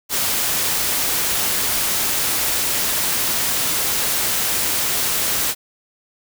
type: noise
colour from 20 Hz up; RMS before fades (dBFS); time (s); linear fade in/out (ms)
white; -20; 0.09-5.55; 50
effects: none